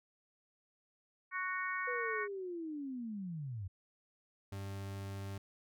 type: harmonic tone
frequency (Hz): 370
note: F#4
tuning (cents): 0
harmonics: 3 / 4 / 5 / 6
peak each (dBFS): -40 / -41 / -40 / -43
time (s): 1.31-2.28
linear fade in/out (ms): 50
type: linear sweep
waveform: sine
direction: down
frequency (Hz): 498.9 to 87.31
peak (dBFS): -39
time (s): 1.87-3.68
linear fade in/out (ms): 10
type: tone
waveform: 40% pulse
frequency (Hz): 98.4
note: G2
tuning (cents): +7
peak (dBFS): -40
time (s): 4.52-5.38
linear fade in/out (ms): 5
effects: none